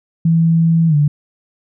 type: tone with pitch glide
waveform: sine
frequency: 164.81 to 146.83 Hz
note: E3 to D3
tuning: 0 to 0 cents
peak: -9 dBFS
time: 0.25-1.08 s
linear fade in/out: 5 ms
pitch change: -200 cents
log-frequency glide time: 0.88-0.95 s
effects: none